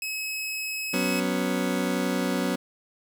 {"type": "tone", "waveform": "sawtooth", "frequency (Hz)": 2566, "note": "E7", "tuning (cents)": -47, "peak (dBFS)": -26, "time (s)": [0.02, 1.2], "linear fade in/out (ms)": 2}
{"type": "chord", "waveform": "30% pulse", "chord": "F# suspended fourth", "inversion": "none", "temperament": "just", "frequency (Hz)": [185, 246.7, 277.5], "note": ["F#3", "B3", "C#4"], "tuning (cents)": [0, -2, 2], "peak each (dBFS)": [-26, -26, -27], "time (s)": [0.93, 2.56], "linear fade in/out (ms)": 10}
{"effects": []}